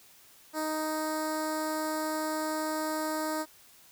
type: tone with notch filter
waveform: 10% pulse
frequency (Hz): 311.1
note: D#4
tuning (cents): 0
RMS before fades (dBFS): -32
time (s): 0.53-3.46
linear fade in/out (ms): 50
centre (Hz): 2700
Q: 0.59
effects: white hiss -57 dBFS RMS until 3.91 s